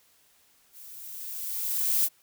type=noise with level ramp; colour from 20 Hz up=violet; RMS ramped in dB=-48 to -22 dBFS; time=0.72-2.09 s; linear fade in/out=50 ms; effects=white hiss -63 dBFS RMS until 2.22 s